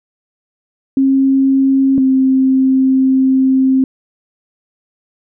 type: tone pair in turn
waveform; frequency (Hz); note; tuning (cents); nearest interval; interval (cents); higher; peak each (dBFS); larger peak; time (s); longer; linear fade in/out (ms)
sine; 269.1 / 263.6; C4 / C4; +49 / +13; unison; 36; first; -8; neither; 0.97-1.98 / 1.98-3.84; second; 2
effects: none